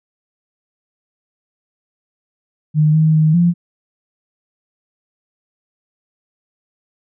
sine tone with pitch steps, 152.9 / 157.3 / 156 / 172.9 Hz, D#3 / D#3 / D#3 / F3, -30 / +19 / +5 / -17 cents, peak -9 dBFS, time 2.74-3.54 s, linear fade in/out 50 ms, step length 200 ms, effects none

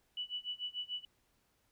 sine tone with tremolo, 2960 Hz, F#7, in tune, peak -35 dBFS, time 0.17-1.05 s, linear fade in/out 2 ms, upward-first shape sine, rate 6.8 Hz, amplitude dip 95%, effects pink hiss -75 dBFS RMS until 1.71 s

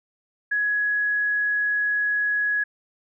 sine tone, 1676 Hz, G#6, 15 cents sharp, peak -20 dBFS, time 0.51-2.64 s, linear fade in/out 10 ms, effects none

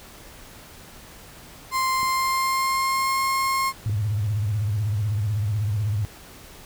35% pulse tone with pitch glide, 1046.5 to 1071 Hz, C6 to C6, 0 to +40 cents, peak -19 dBFS, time 1.71-3.73 s, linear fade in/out 50 ms, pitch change +40 cents, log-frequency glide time 1.92-3.22 s
clicks, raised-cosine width 3 ms, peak -24 dBFS, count 2, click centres 2.031 / 3.896 s
sine tone with vibrato, 104.7 Hz, G#2, 15 cents sharp, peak -21 dBFS, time 3.86-6.05 s, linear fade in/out 0 ms, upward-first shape sine, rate 16 Hz, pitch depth 130 cents each way
effects pink hiss -45 dBFS RMS until 6.65 s

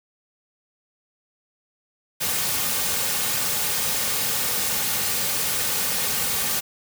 white noise with comb filter, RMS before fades -24 dBFS, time 2.2-6.61 s, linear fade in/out 20 ms, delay 3 ms, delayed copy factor -0.5, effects none

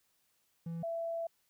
triangle / sine tone pair in turn, 166.8 / 667.2 Hz, E3 / E5, +21 / +21 cents, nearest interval 2 octaves, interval 2400 cents, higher second, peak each -35 / -34 dBFS, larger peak second, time 0.66-0.83 / 0.83-1.27 s, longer second, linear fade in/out 5 ms, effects white hiss -75 dBFS RMS until 1.49 s

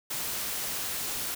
white noise, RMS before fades -33 dBFS, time 0.1-1.35 s, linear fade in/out 10 ms, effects none

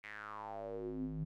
square tone with band-pass filter sweep, 52.5 Hz, G#1, 19 cents sharp, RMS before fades -43 dBFS, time 0.03-1.25 s, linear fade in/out 20 ms, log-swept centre 2200 to 160 Hz, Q 6.1, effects none

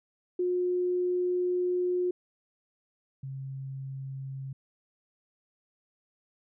sine tone pair in turn, 359.5 / 134.66 Hz, F#4 / C#3, -50 / -50 cents, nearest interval octave + perfect fourth, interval 1700 cents, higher first, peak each -25 / -35 dBFS, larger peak first, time 0.39-2.11 / 3.23-4.53 s, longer first, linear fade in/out 5 ms, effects none

